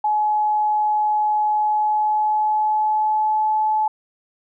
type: tone with pitch glide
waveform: sine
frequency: 848 to 861.3 Hz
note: G#5 to A5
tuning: +36 to -37 cents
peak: -16 dBFS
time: 0.04-3.88 s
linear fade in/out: 5 ms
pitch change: +27 cents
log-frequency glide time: 1.51-3.53 s
effects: none